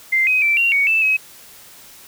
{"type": "tone with pitch steps", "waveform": "sine", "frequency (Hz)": [2087, 2519, 2335, 2756, 2236, 2642, 2552], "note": ["C7", "D#7", "D7", "F7", "C#7", "E7", "D#7"], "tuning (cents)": [-5, 21, -11, -24, 14, 3, 43], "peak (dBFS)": -13, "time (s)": [0.12, 1.17], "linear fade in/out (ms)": 10, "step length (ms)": 150, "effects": ["white hiss -43 dBFS RMS until 2.07 s"]}